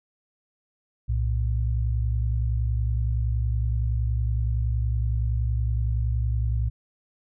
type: tone pair together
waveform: sine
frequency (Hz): 61.98 / 112.7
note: B1 / A2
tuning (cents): +7 / +42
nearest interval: minor seventh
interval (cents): 1035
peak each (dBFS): -23 / -26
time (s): 1.08-6.7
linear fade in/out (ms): 20
effects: none